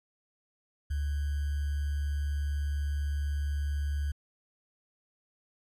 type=tone with sample-and-hold; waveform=sine; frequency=72.1 Hz; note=D2; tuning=31 cents flat; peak=-28 dBFS; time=0.9-4.12 s; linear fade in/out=10 ms; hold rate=1575 Hz; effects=resampled to 32000 Hz